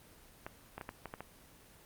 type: clicks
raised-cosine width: 0.5 ms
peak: -26 dBFS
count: 7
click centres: 0.465 / 0.78 / 0.812 / 0.891 / 1.057 / 1.139 / 1.206 s
effects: pink hiss -59 dBFS RMS until 1.85 s + Opus 24 kbps